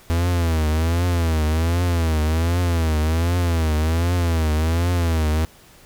45% pulse tone with vibrato, 82.41 Hz, E2, in tune, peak -17 dBFS, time 0.1-5.45 s, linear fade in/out 0 ms, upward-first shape triangle, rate 1.3 Hz, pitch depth 140 cents each way, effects pink hiss -49 dBFS RMS until 5.85 s

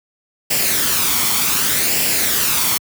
white noise with flanger, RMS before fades -17 dBFS, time 0.5-2.78 s, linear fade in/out 10 ms, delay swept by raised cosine 0.39 to 0.92 ms, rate 0.66 Hz, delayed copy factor +0.5, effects high-pass 80 Hz 12 dB/octave

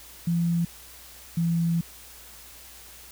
sine tone pair in turn, 169.9 / 167.95 Hz, F3 / E3, -47 / +33 cents, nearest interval unison, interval 20 cents, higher first, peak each -21 dBFS, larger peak neither, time 0.27-0.65 / 1.37-1.81 s, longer second, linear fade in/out 5 ms, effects added 60 Hz sine -54 dBFS peak until 3.11 s + white hiss -47 dBFS RMS until 3.11 s

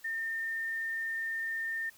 sine tone, 1812 Hz, A#6, 50 cents flat, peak -32 dBFS, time 0.04-1.9 s, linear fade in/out 10 ms, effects white hiss -59 dBFS RMS until 1.97 s

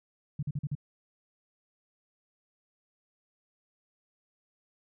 sine tone bursts, 145.1 Hz, D3, 21 cents flat, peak -29 dBFS, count 5, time 0.39-0.752 s, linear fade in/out 5 ms, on 38 ms, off 43 ms, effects none

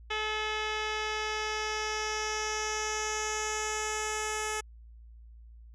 10% pulse tone with low-pass filter sweep, 430 Hz, A4, 40 cents flat, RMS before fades -33 dBFS, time 0.1-4.61 s, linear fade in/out 10 ms, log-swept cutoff 3700 to 8600 Hz, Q 3, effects added 57 Hz sine -48 dBFS peak until 5.74 s

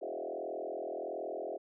sine tone with frequency modulation, 524 Hz, C5, 2 cents sharp, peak -36 dBFS, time 0.01-1.58 s, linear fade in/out 20 ms, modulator 41.4 Hz, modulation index 4.3, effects none

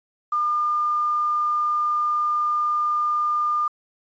sine tone with quantisation, 1206 Hz, D6, 46 cents sharp, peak -19 dBFS, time 0.32-3.68 s, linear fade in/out 5 ms, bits 8, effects resampled to 16000 Hz

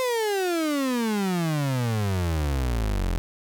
35% pulse exponential sweep, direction down, 523.3 to 40.98 Hz, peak -21 dBFS, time 0-3.18 s, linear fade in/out 0 ms, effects none

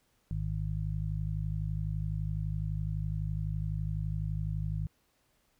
harmonic tone, 51.91 Hz, G#1, in tune, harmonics 1 / 2 / 3, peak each -35 / -35 / -35 dBFS, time 0.31-4.87 s, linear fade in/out 0 ms, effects pink hiss -72 dBFS RMS until 5.59 s

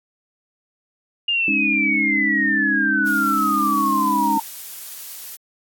sine exponential sweep, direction down, 2840 to 900 Hz, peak -17 dBFS, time 1.28-4.4 s, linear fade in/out 5 ms
sine chord, Ab suspended fourth, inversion none, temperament equal, 207.7 / 277.2 / 311.1 Hz, Ab3 / Db4 / Eb4, 0 / 0 / 0 cents, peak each -25 dBFS, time 1.48-4.38 s, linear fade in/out 2 ms
blue noise, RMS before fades -34 dBFS, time 3.05-5.37 s, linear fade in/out 20 ms
effects AAC 64 kbps

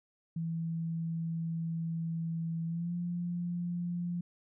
sine tone with pitch glide, 164.81 to 174.31 Hz, E3 to F3, 0 to -3 cents, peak -32 dBFS, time 0.36-4.21 s, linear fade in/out 5 ms, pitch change +97 cents, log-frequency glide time 2.66-2.94 s, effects none

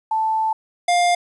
sine / square tone pair in turn, 880 / 703.9 Hz, A5 / F5, 0 / +13 cents, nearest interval major third, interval 387 cents, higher first, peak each -17 / -15 dBFS, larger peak second, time 0.11-0.53 / 0.88-1.15 s, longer first, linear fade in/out 5 ms, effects resampled to 24000 Hz + 9-bit

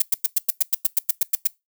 violet noise bursts, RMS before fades -17 dBFS, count 13, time 0-1.473 s, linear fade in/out 5 ms, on 21 ms, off 100 ms, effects noise-tail reverb RT60 0.2 s tail -22 dB re dry

